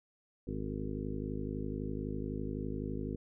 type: harmonic tone with a mistuned harmonic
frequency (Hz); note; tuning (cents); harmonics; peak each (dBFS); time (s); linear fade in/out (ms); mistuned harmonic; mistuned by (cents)
51.91; G#1; 0; 1 / 2 / 3 / 4 / 5 / 6 / 7 / 8 / 9; -42 / -43 / -43 / -43 / -41 / -51 / -44 / -49 / -48; 0.47-3.16; 5; 8; +28
effects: none